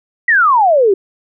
sine exponential sweep, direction down, 1975.5 to 370 Hz, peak -7 dBFS, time 0.28-0.94 s, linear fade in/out 5 ms, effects none

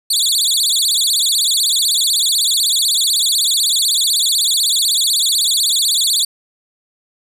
25% pulse tone with vibrato, 3951 Hz, B7, in tune, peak -8 dBFS, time 0.1-6.25 s, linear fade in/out 5 ms, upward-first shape sine, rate 16 Hz, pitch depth 280 cents each way, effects none

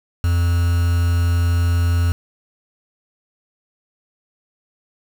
triangle tone with quantisation, 86.2 Hz, F2, 22 cents flat, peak -12 dBFS, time 0.24-2.12 s, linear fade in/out 0 ms, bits 5, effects none

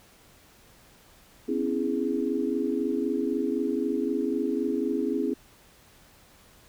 sine chord, C# minor seventh, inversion third, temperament equal with one note detuned, 253.3 / 277.2 / 329.6 / 415.3 Hz, B3 / C#4 / E4 / G#4, +44 / 0 / 0 / 0 cents, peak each -30 dBFS, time 1.48-5.34 s, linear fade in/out 10 ms, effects pink hiss -56 dBFS RMS until 6.68 s

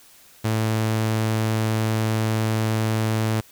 sawtooth tone, 110 Hz, A2, in tune, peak -16 dBFS, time 0.44-3.41 s, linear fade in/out 10 ms, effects white hiss -51 dBFS RMS until 3.51 s

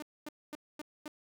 sawtooth tone bursts, 300.8 Hz, D4, 42 cents sharp, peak -36 dBFS, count 5, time 0-1.08 s, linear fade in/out 2 ms, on 24 ms, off 240 ms, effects none

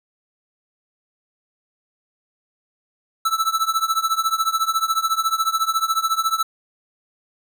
square tone with tremolo, 1318.5 Hz, E6, in tune, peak -15 dBFS, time 3.25-6.43 s, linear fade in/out 5 ms, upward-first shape triangle, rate 14 Hz, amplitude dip 95%, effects none

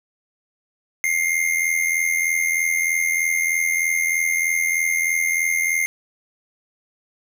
square tone with amplitude modulation, 2113 Hz, C7, 16 cents sharp, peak -16 dBFS, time 1.04-5.86 s, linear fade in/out 0 ms, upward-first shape sine, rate 83.2 Hz, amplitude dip 65%, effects none

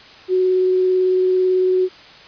sine tone with vibrato, 370 Hz, F#4, in tune, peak -13 dBFS, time 0.28-1.89 s, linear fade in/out 50 ms, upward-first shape sine, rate 18 Hz, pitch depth 9 cents each way, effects white hiss -42 dBFS RMS until 2.27 s + resampled to 11025 Hz

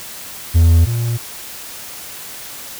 triangle tone pair in turn, 83.3 / 117.55 Hz, E2 / A#2, +19 / +15 cents, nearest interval tritone, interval 596 cents, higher second, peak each -5 / -14 dBFS, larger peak first, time 0.54-0.86 / 0.86-1.18 s, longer neither, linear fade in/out 20 ms, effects white hiss -32 dBFS RMS until 2.79 s

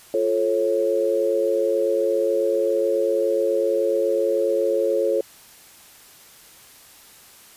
sine chord, F augmented, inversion none, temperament just, 349.2 / 436.5 / 545.7 Hz, F4 / A4 / C#5, 0 / -14 / -27 cents, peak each -25 / -22 / -21 dBFS, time 0.14-5.21 s, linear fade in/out 2 ms, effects white hiss -48 dBFS RMS until 7.56 s + resampled to 32000 Hz

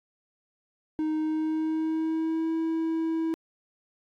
triangle tone with pitch glide, 311.1 to 324.7 Hz, D#4 to E4, 0 to -26 cents, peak -23 dBFS, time 0.99-3.34 s, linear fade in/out 0 ms, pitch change +74 cents, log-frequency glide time 1.18-2.53 s, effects AAC 64 kbps

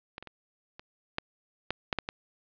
clicks, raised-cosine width 0.3 ms, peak -23 / -27 / -28 / -28 / -13 / -13 / -11 / -12 / -17 dBFS, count 9, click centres 0.181 / 0.226 / 0.273 / 0.795 / 1.184 / 1.706 / 1.928 / 1.987 / 2.089 s, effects resampled to 11025 Hz + 8-bit

